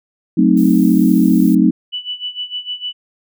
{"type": "chord", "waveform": "sine", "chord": "F# diminished seventh", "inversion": "none", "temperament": "equal", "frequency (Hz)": [185, 220, 261.6, 311.1], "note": ["F#3", "A3", "C4", "Eb4"], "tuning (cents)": [0, 0, 0, 0], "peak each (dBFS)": -14, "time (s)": [0.37, 1.71], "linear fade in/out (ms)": 10}
{"type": "noise", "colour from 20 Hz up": "violet", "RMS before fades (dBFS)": -33, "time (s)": [0.57, 1.55], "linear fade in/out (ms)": 2}
{"type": "tone with tremolo", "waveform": "sine", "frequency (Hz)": 2969, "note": "F#7", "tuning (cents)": 5, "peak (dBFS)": -19, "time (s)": [1.92, 2.93], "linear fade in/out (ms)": 20, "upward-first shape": "sine", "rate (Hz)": 6.6, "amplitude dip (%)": 85}
{"effects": []}